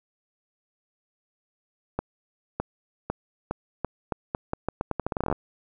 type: accelerating click train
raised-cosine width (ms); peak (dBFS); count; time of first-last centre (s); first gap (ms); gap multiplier
1; -12; 22; 1.99-5.326; 610; 0.82
effects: none